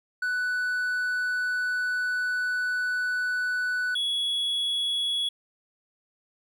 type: tone pair in turn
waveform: triangle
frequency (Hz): 1488 / 3365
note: F#6 / G#7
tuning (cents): +9 / +22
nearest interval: octave + major second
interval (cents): 1413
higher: second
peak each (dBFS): -23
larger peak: neither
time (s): 0.22-3.95 / 3.95-5.29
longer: first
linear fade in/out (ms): 5
effects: none